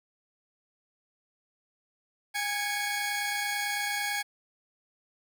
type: tone cluster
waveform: sawtooth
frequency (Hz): 818 / 1665 / 2223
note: G#5 / G#6 / C#7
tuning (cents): -26 / +4 / +4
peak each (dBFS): -30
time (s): 2.34-4.23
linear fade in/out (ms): 20
effects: none